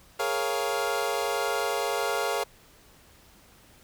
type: chord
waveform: 25% pulse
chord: Bb minor seventh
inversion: third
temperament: equal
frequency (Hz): 415.3 / 466.2 / 554.4 / 698.5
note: Ab4 / Bb4 / Db5 / F5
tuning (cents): 0 / 0 / 0 / 0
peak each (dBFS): -28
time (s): 0.19-2.44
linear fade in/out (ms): 10
effects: pink hiss -56 dBFS RMS until 3.83 s